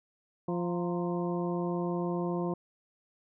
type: harmonic tone with a mistuned harmonic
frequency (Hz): 174.61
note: F3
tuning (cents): 0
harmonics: 1 / 2 / 3 / 4 / 5 / 6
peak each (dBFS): -32 / -33 / -39 / -41 / -43 / -43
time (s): 0.48-2.54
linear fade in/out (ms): 5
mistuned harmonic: 5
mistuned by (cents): +93
effects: none